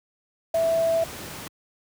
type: tone in noise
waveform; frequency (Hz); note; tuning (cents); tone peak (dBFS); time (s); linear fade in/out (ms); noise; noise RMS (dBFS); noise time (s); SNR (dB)
sine; 659.3; E5; 0; -19; 0.54-1.04; 5; pink; -37; 0.54-1.48; +15
effects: high-pass 80 Hz 12 dB/octave